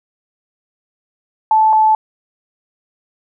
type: tone pair in turn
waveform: sine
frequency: 873 / 869.8 Hz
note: A5 / A5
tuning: -14 / -20 cents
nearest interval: unison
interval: 6 cents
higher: first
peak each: -8 dBFS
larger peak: neither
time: 1.51-1.73 / 1.73-1.95 s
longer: neither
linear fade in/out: 2 ms
effects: none